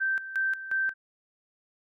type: tone with tremolo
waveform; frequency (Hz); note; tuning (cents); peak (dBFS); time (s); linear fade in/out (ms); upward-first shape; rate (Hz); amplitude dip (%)
sine; 1559; G6; -10; -24; 0-0.94; 20; square; 2.8; 75
effects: none